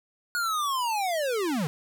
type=linear sweep; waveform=square; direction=down; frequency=1455 to 137.8 Hz; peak=-26 dBFS; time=0.35-1.67 s; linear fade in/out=0 ms; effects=none